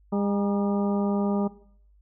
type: harmonic tone with a mistuned harmonic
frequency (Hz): 201.9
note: G#3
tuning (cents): -49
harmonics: 1 / 2 / 3 / 4 / 5 / 6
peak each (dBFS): -24 / -30 / -34 / -36 / -38 / -40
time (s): 0.12-1.48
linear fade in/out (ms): 10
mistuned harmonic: 5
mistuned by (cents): -99
effects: noise-tail reverb RT60 0.6 s tail -18 dB re dry + added 50 Hz sine -55 dBFS peak until 2.01 s